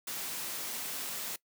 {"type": "noise", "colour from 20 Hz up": "white", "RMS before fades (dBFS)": -38, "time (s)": [0.07, 1.36], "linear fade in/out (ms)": 5, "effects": ["noise-tail reverb RT60 0.1 s tail -21 dB re dry", "high-pass 150 Hz 12 dB/octave"]}